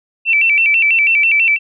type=tone with vibrato; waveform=sine; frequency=2496 Hz; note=D#7; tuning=5 cents sharp; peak=-9 dBFS; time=0.25-1.59 s; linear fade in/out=50 ms; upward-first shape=square; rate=6.1 Hz; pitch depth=130 cents each way; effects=none